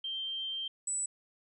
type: tone pair in turn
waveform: sine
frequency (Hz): 3148 / 7932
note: G7 / B8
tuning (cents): +7 / +7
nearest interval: octave + major third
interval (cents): 1600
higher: second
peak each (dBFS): -34 / -31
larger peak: second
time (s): 0.04-0.68 / 0.87-1.06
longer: first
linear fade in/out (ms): 5
effects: none